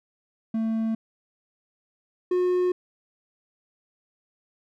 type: tone pair in turn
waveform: triangle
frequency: 223.3 / 361.5 Hz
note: A3 / F#4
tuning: +26 / -40 cents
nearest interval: minor sixth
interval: 834 cents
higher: second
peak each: -21 / -18 dBFS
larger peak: second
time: 0.54-0.95 / 2.31-2.72 s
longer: neither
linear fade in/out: 5 ms
effects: none